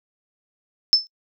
sine tone with exponential decay, 5274 Hz, E8, in tune, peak -7 dBFS, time 0.93-1.07 s, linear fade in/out 0 ms, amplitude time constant 30 ms, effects noise-tail reverb RT60 0.1 s tail -26 dB re dry

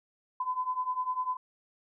sine beating tone pair, 1006 / 1016 Hz, B5 / B5, +32 / +49 cents, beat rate 10 Hz, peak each -34 / -31 dBFS, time 0.4-1.37 s, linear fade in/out 5 ms, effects none

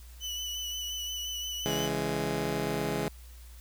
30% pulse tone with vibrato, 2978 Hz, F#7, 11 cents sharp, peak -31 dBFS, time 0.2-1.9 s, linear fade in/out 50 ms, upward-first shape sine, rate 5.7 Hz, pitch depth 26 cents each way
15% pulse chord, C# minor, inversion none, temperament just, 138.59 / 166.31 / 207.9 Hz, C#3 / E3 / G#3, 0 / +16 / +2 cents, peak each -28 / -28 / -28 dBFS, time 1.66-3.08 s, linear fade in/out 0 ms
effects added 60 Hz sine -46 dBFS peak until 3.6 s + white hiss -57 dBFS RMS until 3.6 s

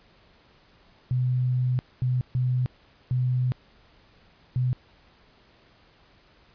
sine tone bursts at uneven times, 126.2 Hz, B2, 38 cents sharp, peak -21 dBFS, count 5, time 1.11-1.79 / 2.02-2.21 / 2.35-2.66 / 3.11-3.52 / 4.56-4.73 s, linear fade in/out 0 ms, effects pink hiss -58 dBFS RMS until 6.54 s + resampled to 11025 Hz

